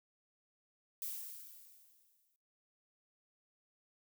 violet noise with exponential decay, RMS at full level -40 dBFS, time 1.02-2.36 s, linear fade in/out 0 ms, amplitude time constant 290 ms, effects noise-tail reverb RT60 1.0 s tail -26 dB re dry

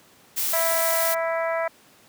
blue noise, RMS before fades -25 dBFS, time 0.36-1.15 s, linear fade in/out 20 ms
harmonic tone, 329.6 Hz, E4, in tune, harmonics 2 / 3 / 4 / 5 / 6 / 7, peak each -24 / -31 / -32 / -35 / -33 / -39 dBFS, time 0.53-1.68 s, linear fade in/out 5 ms
effects pink hiss -54 dBFS RMS until 2.08 s + high-pass 150 Hz 12 dB/octave

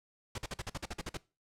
pink noise bursts, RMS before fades -38 dBFS, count 11, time 0.35-1.172 s, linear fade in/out 5 ms, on 32 ms, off 47 ms, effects noise-tail reverb RT60 0.3 s tail -21 dB re dry + low-pass 8000 Hz 12 dB/octave

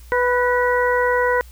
harmonic tone with a mistuned harmonic, 493.9 Hz, B4, in tune, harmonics 1 / 2 / 3 / 4, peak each -18 / -21 / -23 / -24 dBFS, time 0.12-1.41 s, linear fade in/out 0 ms, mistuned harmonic 4, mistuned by -37 cents, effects added 60 Hz sine -39 dBFS peak until 1.51 s + white hiss -51 dBFS RMS until 1.51 s

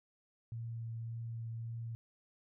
sine tone with vibrato, 114.9 Hz, A#2, 25 cents flat, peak -39 dBFS, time 0.52-1.95 s, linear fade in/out 0 ms, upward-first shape triangle, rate 1.8 Hz, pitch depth 13 cents each way, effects none

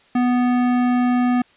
sine tone with hard clipping, 246.9 Hz, B3, in tune, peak -17 dBFS, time 0.15-1.42 s, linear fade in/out 5 ms, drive 15 dB, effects white hiss -54 dBFS RMS until 1.56 s + resampled to 8000 Hz

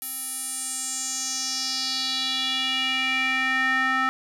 square tone with band-pass filter sweep, 261.6 Hz, C4, in tune, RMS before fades -26 dBFS, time 0.02-4.09 s, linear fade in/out 0 ms, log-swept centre 12000 to 1500 Hz, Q 4, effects none

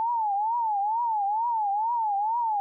sine tone with vibrato, 872 Hz, A5, 16 cents flat, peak -23 dBFS, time 0-2.6 s, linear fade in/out 0 ms, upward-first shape triangle, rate 2.2 Hz, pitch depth 190 cents each way, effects none

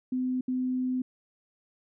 sine tone bursts at uneven times, 254.8 Hz, C4, 46 cents flat, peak -26 dBFS, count 2, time 0.12-0.41 / 0.48-1.02 s, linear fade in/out 5 ms, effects none

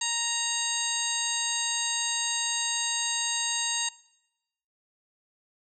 harmonic tone with a mistuned harmonic, 932 Hz, A#5, 1 cent flat, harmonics 1 / 2 / 3 / 4 / 5 / 7 / 8 / 9, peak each -37 / -37 / -35 / -34 / -36 / -32 / -34 / -37 dBFS, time 0.01-3.89 s, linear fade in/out 5 ms, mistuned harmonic 4, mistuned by +27 cents, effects noise-tail reverb RT60 0.9 s tail -21 dB re dry

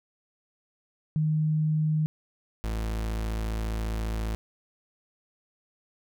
sine / 40% pulse tone pair in turn, 154.8 / 54.73 Hz, D#3 / A1, -9 / -9 cents, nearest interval octave + tritone, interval 1800 cents, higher first, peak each -22 / -27 dBFS, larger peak first, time 1.16-2.06 / 2.64-4.35 s, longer second, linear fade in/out 0 ms, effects none

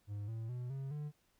triangle tone with pitch steps, 102.7 / 112.64 / 123.55 / 135.51 / 148.63 Hz, G#2 / A2 / B2 / C#3 / D3, -19 / +41 / +1 / -39 / +21 cents, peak -37 dBFS, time 0.07-1.12 s, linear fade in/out 50 ms, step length 210 ms, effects pink hiss -75 dBFS RMS until 1.39 s

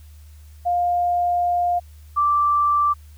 sine tone pair in turn, 705 / 1171.6 Hz, F5 / D6, +16 / -5 cents, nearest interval major sixth, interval 879 cents, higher second, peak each -17 / -15 dBFS, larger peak second, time 0.65-1.8 / 2.16-2.94 s, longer first, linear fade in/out 20 ms, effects added 75 Hz sine -41 dBFS peak until 3.17 s + white hiss -57 dBFS RMS until 3.17 s

